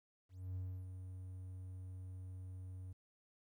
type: tone with ADSR envelope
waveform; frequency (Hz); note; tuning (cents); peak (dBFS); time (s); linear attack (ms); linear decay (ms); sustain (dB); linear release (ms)
triangle; 92.5; F#2; 0; -37; 0.29-2.93; 270; 290; -7; 8
effects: tanh soft clip ceiling -33 dBFS + 13-bit